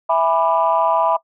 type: chord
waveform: sine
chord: E dominant seventh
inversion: none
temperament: just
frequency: 659.3 / 824.1 / 988.9 / 1186.7 Hz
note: E5 / G#5 / B5 / D6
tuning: 0 / -14 / +2 / +18 cents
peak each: -17 / -21 / -17 / -23 dBFS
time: 0.09-1.17 s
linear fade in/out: 10 ms
effects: noise-tail reverb RT60 0.1 s tail -20 dB re dry + tanh soft clip ceiling -4 dBFS